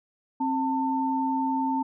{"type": "tone pair together", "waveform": "sine", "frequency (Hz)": [265.8, 894.8], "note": ["C4", "A5"], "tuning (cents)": [27, 29], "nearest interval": "octave + major sixth", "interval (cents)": 2102, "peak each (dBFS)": -26, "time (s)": [0.4, 1.83], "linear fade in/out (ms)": 10, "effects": []}